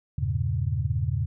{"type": "chord", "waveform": "sine", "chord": "E diminished seventh", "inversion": "none", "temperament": "equal with one note detuned", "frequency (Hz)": [82.41, 100.17, 116.54, 138.59], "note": ["E2", "G2", "Bb2", "Db3"], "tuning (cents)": [0, 38, 0, 0], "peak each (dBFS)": -29, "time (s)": [0.18, 1.26], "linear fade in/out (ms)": 5, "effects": []}